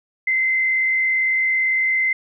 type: tone with frequency modulation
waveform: sine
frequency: 2066 Hz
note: C7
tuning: 22 cents flat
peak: -16 dBFS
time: 0.27-2.13 s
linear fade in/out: 5 ms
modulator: 42.1 Hz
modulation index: 0.65
effects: none